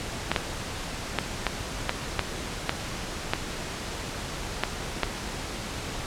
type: clicks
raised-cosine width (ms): 0.3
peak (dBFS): -6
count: 10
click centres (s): 0.316 / 0.362 / 1.187 / 1.467 / 1.894 / 2.193 / 2.694 / 3.335 / 4.636 / 5.033
effects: pink hiss -34 dBFS RMS until 6.06 s + low-pass 8000 Hz 12 dB/octave